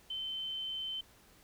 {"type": "tone", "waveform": "sine", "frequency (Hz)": 3079, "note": "G7", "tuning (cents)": -32, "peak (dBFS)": -36, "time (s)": [0.1, 1.01], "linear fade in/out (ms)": 5, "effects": ["pink hiss -62 dBFS RMS until 1.43 s"]}